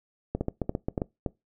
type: two click trains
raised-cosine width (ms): 2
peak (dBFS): -14 / -14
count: 6 / 4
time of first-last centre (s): 0.35-1.018 / 0.41-1.262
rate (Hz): 7.48 / 3.52
effects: noise-tail reverb RT60 0.2 s tail -22 dB re dry